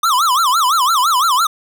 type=tone with vibrato; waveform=square; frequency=1163 Hz; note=D6; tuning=17 cents flat; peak=-12 dBFS; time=0.03-1.47 s; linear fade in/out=5 ms; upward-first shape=sine; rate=5.9 Hz; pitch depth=290 cents each way; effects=none